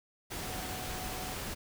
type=tone in noise; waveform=sine; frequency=740 Hz; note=F#5; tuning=in tune; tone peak=-45 dBFS; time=0.42-1.36 s; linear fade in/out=20 ms; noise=pink; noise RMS=-39 dBFS; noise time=0.3-1.55 s; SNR=-9 dB; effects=none